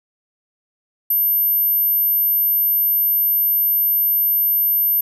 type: tone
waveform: sine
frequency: 13000 Hz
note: G#9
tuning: 38 cents flat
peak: -14 dBFS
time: 1.1-5.01 s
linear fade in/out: 5 ms
effects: none